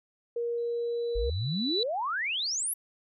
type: tone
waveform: sine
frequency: 471.8 Hz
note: A#4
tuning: 21 cents sharp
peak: -28 dBFS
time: 0.36-1.3 s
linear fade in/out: 5 ms
type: tone with exponential growth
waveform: sine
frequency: 3961 Hz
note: B7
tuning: 4 cents sharp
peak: -25 dBFS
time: 0.58-1.83 s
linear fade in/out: 1 ms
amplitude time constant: 270 ms
type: exponential sweep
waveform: sine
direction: up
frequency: 43.65 to 11840 Hz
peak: -28 dBFS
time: 1.15-2.74 s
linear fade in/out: 10 ms
effects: none